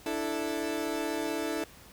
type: chord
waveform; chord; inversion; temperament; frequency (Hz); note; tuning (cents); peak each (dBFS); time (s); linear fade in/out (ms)
30% pulse; D suspended second; none; equal; 293.7 / 329.6 / 440; D4 / E4 / A4; 0 / 0 / 0; -33 / -31 / -33; 0.06-1.64; 2
effects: pink hiss -53 dBFS RMS until 1.92 s